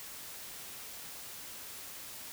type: silence
effects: white hiss -46 dBFS RMS until 2.32 s